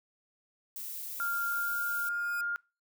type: noise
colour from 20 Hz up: violet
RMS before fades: -40 dBFS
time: 0.76-2.09 s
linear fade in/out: 2 ms
type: tone with pitch glide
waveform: sine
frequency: 1396.9 to 1410.7 Hz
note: F6 to F6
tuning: 0 to +17 cents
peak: -30 dBFS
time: 1.2-2.56 s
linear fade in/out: 0 ms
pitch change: +17 cents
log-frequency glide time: 1.46-1.77 s
type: tone with exponential growth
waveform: 5% pulse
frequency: 2473 Hz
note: D#7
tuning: 11 cents flat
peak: -32 dBFS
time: 1.76-2.41 s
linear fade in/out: 2 ms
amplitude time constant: 140 ms
effects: noise-tail reverb RT60 0.3 s tail -24 dB re dry